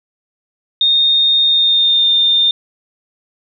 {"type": "tone with pitch glide", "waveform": "sine", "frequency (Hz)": [3679, 3620], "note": ["A#7", "A7"], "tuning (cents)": [-24, 48], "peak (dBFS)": -9, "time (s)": [0.81, 2.51], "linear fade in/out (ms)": 2, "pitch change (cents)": -28, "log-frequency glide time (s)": [1.43, 2.11], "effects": []}